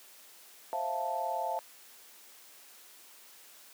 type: chord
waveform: sine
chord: F major seventh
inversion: second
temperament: equal with one note detuned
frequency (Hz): 529.6 / 659.3 / 698.5 / 880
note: C5 / E5 / F5 / A5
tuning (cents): +21 / 0 / 0 / 0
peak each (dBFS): -40 / -37 / -36 / -34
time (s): 0.73-1.59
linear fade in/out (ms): 0
effects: white hiss -55 dBFS RMS until 3.73 s + high-pass 300 Hz 12 dB/octave